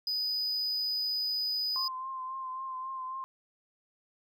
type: tone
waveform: triangle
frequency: 4978 Hz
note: D#8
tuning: in tune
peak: -28 dBFS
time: 0.07-1.88 s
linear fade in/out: 2 ms
type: tone with vibrato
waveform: sine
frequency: 1046.5 Hz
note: C6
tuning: in tune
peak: -35 dBFS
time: 1.76-3.24 s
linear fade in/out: 0 ms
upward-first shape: triangle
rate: 3.7 Hz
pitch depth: 35 cents each way
effects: none